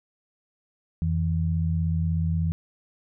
sine tone pair together, 86.2 / 162.72 Hz, F2 / E3, -22 / -22 cents, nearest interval major seventh, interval 1100 cents, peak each -24 / -25 dBFS, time 1.02-2.52 s, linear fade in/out 0 ms, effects none

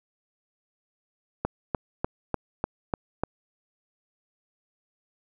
click train, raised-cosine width 1 ms, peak -11 dBFS, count 7, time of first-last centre 1.45-3.236 s, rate 3.36 Hz, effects none

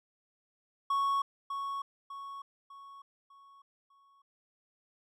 triangle tone with echo, 1108.7 Hz, C#6, in tune, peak -25 dBFS, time 0.9-1.22 s, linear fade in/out 5 ms, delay 600 ms, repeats 5, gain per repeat -7 dB, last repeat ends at 4.22 s, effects none

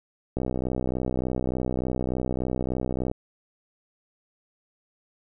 click train, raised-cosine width 2 ms, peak -14 dBFS, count 175, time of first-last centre 0.37-3.114 s, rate 63.4 Hz, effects none

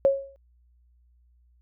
sine tone with exponential decay, 548 Hz, C#5, 20 cents flat, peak -13 dBFS, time 0.05-0.36 s, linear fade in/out 0 ms, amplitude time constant 66 ms, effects added 60 Hz sine -58 dBFS peak until 1.61 s

